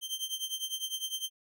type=tone with tremolo; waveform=sawtooth; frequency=3136 Hz; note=G7; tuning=in tune; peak=-27 dBFS; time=0.01-1.3 s; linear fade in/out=50 ms; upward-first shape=triangle; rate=9.9 Hz; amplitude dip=90%; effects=none